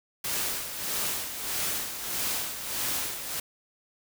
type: noise with tremolo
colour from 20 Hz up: white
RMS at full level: -29 dBFS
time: 0.24-3.4 s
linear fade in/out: 5 ms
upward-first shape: sine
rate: 1.6 Hz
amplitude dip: 60%
effects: none